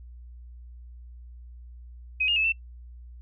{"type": "tone with pitch steps", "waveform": "sine", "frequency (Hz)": [2524, 2834, 2602, 2675], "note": ["D#7", "F7", "E7", "E7"], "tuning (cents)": [24, 25, -23, 25], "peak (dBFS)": -21, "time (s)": [2.2, 2.524], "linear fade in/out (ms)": 10, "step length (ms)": 81, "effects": ["noise-tail reverb RT60 0.1 s tail -23 dB re dry", "added 60 Hz sine -42 dBFS peak until 3.21 s"]}